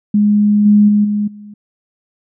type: tone with level steps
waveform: sine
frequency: 207.7 Hz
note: G#3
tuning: in tune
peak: -8 / -5 / -8 / -13 / -31 dBFS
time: 0.14-1.54 s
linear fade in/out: 5 ms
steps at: 0.65 / 0.88 / 1.04 / 1.27 s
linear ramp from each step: 10 ms
effects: none